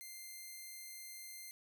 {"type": "tone", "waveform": "5% pulse", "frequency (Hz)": 2093, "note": "C7", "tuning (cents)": 0, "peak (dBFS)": -38, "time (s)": [0.01, 1.51], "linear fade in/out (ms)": 0, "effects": []}